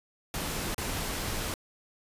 pink noise with dropouts, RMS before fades -33 dBFS, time 0.34-1.54 s, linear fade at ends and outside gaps 1 ms, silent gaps 0.745-0.78 s, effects resampled to 32000 Hz

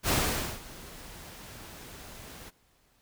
pink noise with ADSR envelope, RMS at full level -25 dBFS, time 0.03-2.51 s, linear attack 61 ms, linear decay 500 ms, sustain -21 dB, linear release 27 ms, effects pink hiss -67 dBFS RMS until 3.01 s

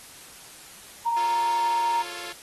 sine tone, 932.3 Hz, A#5, in tune, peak -21 dBFS, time 1.05-2.03 s, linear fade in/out 20 ms
5% pulse chord, F augmented, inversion none, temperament equal, 349.2 / 440 / 554.4 Hz, F4 / A4 / C#5, 0 / 0 / 0 cents, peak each -27 / -31 / -31 dBFS, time 1.16-2.33 s, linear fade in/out 10 ms
effects white hiss -46 dBFS RMS until 2.42 s + AAC 32 kbps

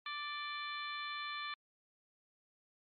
harmonic tone with a mistuned harmonic, 587.3 Hz, D5, in tune, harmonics 2 / 3 / 4 / 5 / 6 / 7, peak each -43 / -46 / -46 / -53 / -47 / -51 dBFS, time 0.06-1.54 s, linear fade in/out 2 ms, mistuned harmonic 5, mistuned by +33 cents, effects MP3 32 kbps

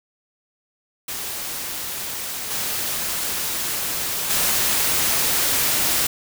white noise with level steps, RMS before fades -29 / -25 / -20 dBFS, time 1.08-6.07 s, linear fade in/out 5 ms, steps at 2.5 / 4.29 s, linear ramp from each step 20 ms, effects none

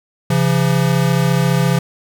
square tone pair together, 135.5 / 169.98 Hz, C#3 / F3, -39 / -47 cents, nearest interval major third, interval 392 cents, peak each -16 dBFS, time 0.3-1.79 s, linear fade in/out 5 ms, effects none

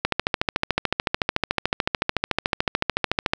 click train, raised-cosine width 0.3 ms, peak -3 dBFS, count 46, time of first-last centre 0.05-3.335 s, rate 13.7 Hz, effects none

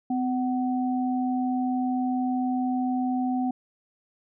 sine tone pair together, 254.4 / 750 Hz, C4 / F#5, -48 / +23 cents, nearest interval octave + perfect fifth, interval 1871 cents, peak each -24 / -30 dBFS, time 0.1-3.51 s, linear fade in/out 5 ms, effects none

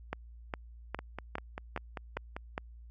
two click trains, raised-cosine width 0.5 ms, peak -19 / -23 dBFS, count 7 / 8, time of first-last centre 0.13-2.579 / 0.99-2.365 s, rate 2.45 / 5.09 Hz, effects added 58 Hz sine -48 dBFS peak until 2.9 s

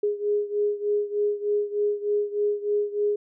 sine beating tone pair, 412.9 / 416.2 Hz, G#4 / G#4, -10 / +4 cents, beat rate 3.3 Hz, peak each -24 / -27 dBFS, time 0.03-3.16 s, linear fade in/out 5 ms, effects none

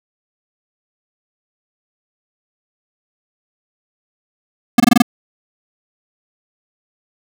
square tone bursts, 239.9 Hz, A#3, 50 cents sharp, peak -5 dBFS, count 6, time 4.78-5.021 s, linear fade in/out 5 ms, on 21 ms, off 23 ms, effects none

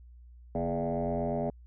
sine tone with frequency modulation, 415.3 Hz, G#4, in tune, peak -27 dBFS, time 0.55-1.5 s, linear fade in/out 2 ms, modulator 88.4 Hz, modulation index 3.5, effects tanh soft clip ceiling -23 dBFS + added 60 Hz sine -49 dBFS peak until 1.66 s

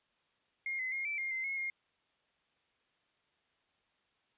sine tone with pitch steps, 2134 / 2040 / 2139 / 2326 / 2125 / 2074 / 2171 / 2133 Hz, C7 / C7 / C7 / D7 / C7 / C7 / C#7 / C7, +34 / -44 / +38 / -17 / +26 / -16 / -37 / +33 cents, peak -34 dBFS, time 0.66-1.7 s, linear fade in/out 2 ms, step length 130 ms, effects white hiss -75 dBFS RMS until 4.37 s + resampled to 8000 Hz

